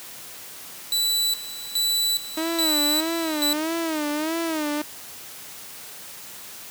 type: tone with tremolo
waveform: sawtooth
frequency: 3963 Hz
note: B7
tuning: 5 cents sharp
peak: -17 dBFS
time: 0.92-3.53 s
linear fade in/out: 2 ms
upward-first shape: square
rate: 1.2 Hz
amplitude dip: 80%
type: tone with vibrato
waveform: sawtooth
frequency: 313.4 Hz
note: D#4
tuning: 13 cents sharp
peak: -20 dBFS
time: 2.37-4.82 s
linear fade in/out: 5 ms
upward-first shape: sine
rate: 1.6 Hz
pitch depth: 110 cents each way
effects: white hiss -40 dBFS RMS until 6.7 s + high-pass 80 Hz 12 dB/octave